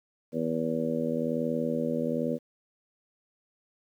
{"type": "harmonic tone", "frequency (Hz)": 81.1, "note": "E2", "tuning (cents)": -28, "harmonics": [2, 3, 4, 5, 6, 7], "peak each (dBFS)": [-36, -30, -37, -39, -32, -34], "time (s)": [0.32, 2.39], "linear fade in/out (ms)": 50, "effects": ["10-bit"]}